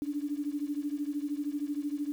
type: beating tone pair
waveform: sine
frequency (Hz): 286.8 / 299.8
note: D4 / D4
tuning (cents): -41 / +36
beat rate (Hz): 13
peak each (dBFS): -33 / -35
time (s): 0.02-2.12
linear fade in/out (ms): 0
effects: 9-bit